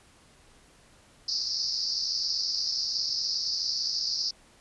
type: band-pass noise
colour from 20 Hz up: white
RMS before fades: -30 dBFS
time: 1.28-4.31 s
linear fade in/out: 5 ms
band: 4500 to 5400 Hz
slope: 96 dB/octave
effects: pink hiss -58 dBFS RMS until 4.6 s + resampled to 24000 Hz